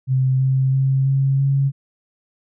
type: tone with pitch steps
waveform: sine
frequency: 130.81 / 132.48 / 134.18 / 135.89 / 137.63 Hz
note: C3 / C3 / C3 / C#3 / C#3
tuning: 0 / +22 / +44 / -34 / -12 cents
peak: -14 dBFS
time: 0.07-1.72 s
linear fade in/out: 50 ms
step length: 330 ms
effects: none